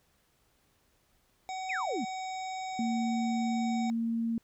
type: harmonic tone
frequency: 753 Hz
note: F#5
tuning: 30 cents sharp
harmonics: 1 / 3 / 5 / 7 / 9 / 10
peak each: -35 / -45 / -49 / -52 / -54 / -55 dBFS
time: 1.49-3.9 s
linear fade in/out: 0 ms
type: exponential sweep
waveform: sine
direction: down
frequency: 2654 to 193.8 Hz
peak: -31 dBFS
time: 1.69-2.05 s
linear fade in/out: 10 ms
type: tone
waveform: sine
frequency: 229.4 Hz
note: A#3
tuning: 28 cents flat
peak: -28 dBFS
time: 2.79-4.38 s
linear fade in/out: 2 ms
effects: pink hiss -70 dBFS RMS until 4.43 s